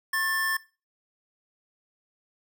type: tone pair together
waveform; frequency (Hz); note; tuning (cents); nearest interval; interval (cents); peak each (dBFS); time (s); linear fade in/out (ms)
square; 1085.1 / 1770; C#6 / A6; -37 / +10; minor sixth; 847; -34 / -26; 0.13-0.57; 5
effects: noise-tail reverb RT60 0.3 s tail -18 dB re dry